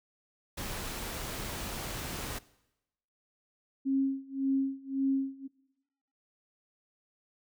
pink noise, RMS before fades -38 dBFS, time 0.57-2.39 s, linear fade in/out 10 ms
sine tone with tremolo, 270.3 Hz, C#4, 44 cents flat, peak -24 dBFS, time 3.85-5.48 s, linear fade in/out 20 ms, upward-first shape sine, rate 1.8 Hz, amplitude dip 90%
effects noise-tail reverb RT60 0.9 s tail -20 dB re dry

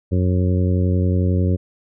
harmonic tone, 91.1 Hz, F#2, 26 cents flat, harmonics 1 / 2 / 3 / 4 / 5 / 6, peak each -16 / -22 / -26 / -28 / -30 / -32 dBFS, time 0.11-1.57 s, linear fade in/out 20 ms, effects none

